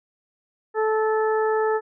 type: harmonic tone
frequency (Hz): 436.1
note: A4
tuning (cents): -15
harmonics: 1 / 2 / 3 / 4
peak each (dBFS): -20 / -26 / -30 / -32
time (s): 0.74-1.81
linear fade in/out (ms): 50
effects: none